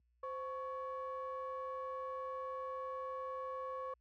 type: ring-modulated tone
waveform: triangle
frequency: 295.6 Hz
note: D4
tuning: 11 cents sharp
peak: -35 dBFS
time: 0.23-3.94 s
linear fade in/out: 5 ms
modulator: 815 Hz
effects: added 60 Hz sine -57 dBFS peak until 4 s + high-pass 150 Hz 12 dB/octave